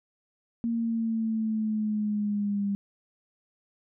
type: linear sweep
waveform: sine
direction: down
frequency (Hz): 232.7 to 199.5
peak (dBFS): -25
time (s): 0.64-2.75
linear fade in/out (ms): 0
effects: none